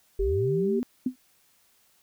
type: linear sweep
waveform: sine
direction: up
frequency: 36.71 to 253.4 Hz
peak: -26 dBFS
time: 0.19-0.83 s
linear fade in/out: 0 ms
type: tone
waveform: sine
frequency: 392 Hz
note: G4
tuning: in tune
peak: -24 dBFS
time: 0.19-0.8 s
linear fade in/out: 10 ms
type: tone with exponential decay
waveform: sine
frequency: 254.5 Hz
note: C4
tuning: 48 cents flat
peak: -19 dBFS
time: 1.06-1.16 s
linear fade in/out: 5 ms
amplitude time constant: 20 ms
effects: white hiss -64 dBFS RMS until 2.02 s